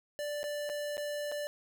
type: tone with dropouts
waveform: square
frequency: 587.3 Hz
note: D5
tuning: in tune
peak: -35 dBFS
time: 0.19-1.47 s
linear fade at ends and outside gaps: 0 ms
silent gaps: 0.431-0.44 / 0.692-0.698 / 0.97-0.979 / 1.316-1.321 s
effects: 11-bit